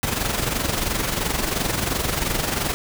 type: noise with amplitude modulation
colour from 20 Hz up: pink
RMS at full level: -21 dBFS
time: 0.03-2.74 s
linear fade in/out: 0 ms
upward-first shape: sine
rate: 22.9 Hz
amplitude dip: 60%
effects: none